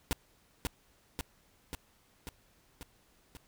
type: noise with echo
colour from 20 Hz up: pink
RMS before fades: -30 dBFS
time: 0.11-0.13 s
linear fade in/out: 0 ms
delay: 540 ms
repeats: 6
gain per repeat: -3 dB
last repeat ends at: 3.37 s
effects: pink hiss -67 dBFS RMS until 3.47 s